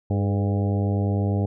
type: harmonic tone with a mistuned harmonic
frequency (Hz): 100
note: G2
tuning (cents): +35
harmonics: 1 / 2 / 3 / 4 / 5 / 6 / 7 / 8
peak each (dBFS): -21 / -27 / -31 / -33 / -35 / -37 / -38 / -39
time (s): 0.1-1.46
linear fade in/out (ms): 5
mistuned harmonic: 4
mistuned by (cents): +48
effects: none